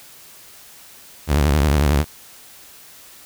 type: tone with vibrato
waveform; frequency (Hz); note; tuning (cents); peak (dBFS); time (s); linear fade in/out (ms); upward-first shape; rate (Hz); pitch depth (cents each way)
sawtooth; 72.9; D2; -12; -10; 1.27-2.05; 50; triangle; 11; 180
effects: white hiss -44 dBFS RMS until 3.25 s